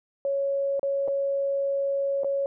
sine tone with dropouts, 554.4 Hz, C#5, in tune, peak -23 dBFS, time 0.25-2.46 s, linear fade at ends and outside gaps 1 ms, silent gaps 0.795-0.83 / 1.077-1.082 / 2.235-2.245 s, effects none

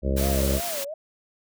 harmonic tone, 67.6 Hz, C#2, 43 cents flat, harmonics 1 / 2 / 3 / 4 / 5 / 6 / 7 / 8 / 9, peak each -23 / -32 / -29 / -37 / -33 / -35 / -35 / -32 / -35 dBFS, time 0.02-0.61 s, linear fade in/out 50 ms
white high-pass noise, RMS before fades -31 dBFS, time 0.16-0.85 s, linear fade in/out 20 ms, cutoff 150 Hz, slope 24 dB/octave
sine tone with vibrato, 622.3 Hz, D#5, in tune, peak -31 dBFS, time 0.2-0.94 s, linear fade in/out 5 ms, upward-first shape sine, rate 2.8 Hz, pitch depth 210 cents each way
effects none

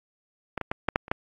clicks, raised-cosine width 0.5 ms, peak -15 / -15 / -12 / -8 / -6 / -27 / -9 dBFS, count 7, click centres 0.577 / 0.613 / 0.715 / 0.887 / 0.959 / 1.081 / 1.115 s, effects AAC 64 kbps

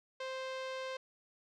sawtooth tone with low-pass filter, 523.3 Hz, C5, in tune, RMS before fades -41 dBFS, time 0.2-0.97 s, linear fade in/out 5 ms, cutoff 4200 Hz, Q 1.1, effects none

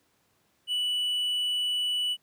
triangle tone, 2960 Hz, F#7, in tune, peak -24 dBFS, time 0.67-2.17 s, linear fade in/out 50 ms, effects pink hiss -69 dBFS RMS until 2.22 s + high-pass 100 Hz 12 dB/octave

